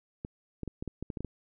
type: clicks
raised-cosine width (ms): 3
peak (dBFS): -23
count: 10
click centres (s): 0.249 / 0.633 / 0.677 / 0.825 / 0.877 / 1.026 / 1.102 / 1.172 / 1.206 / 1.247
effects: none